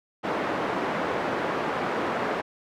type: band-pass noise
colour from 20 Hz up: pink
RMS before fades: -28 dBFS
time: 0.23-2.42 s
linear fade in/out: 20 ms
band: 300 to 1500 Hz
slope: 12 dB/octave
effects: none